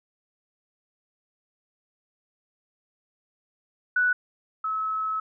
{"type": "tone pair in turn", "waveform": "sine", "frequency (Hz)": [1480, 1293.2], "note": ["F#6", "E6"], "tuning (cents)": [0, -34], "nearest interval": "major second", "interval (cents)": 234, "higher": "first", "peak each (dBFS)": [-19, -25], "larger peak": "first", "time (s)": [[3.96, 4.13], [4.64, 5.2]], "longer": "second", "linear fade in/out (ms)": 5, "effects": []}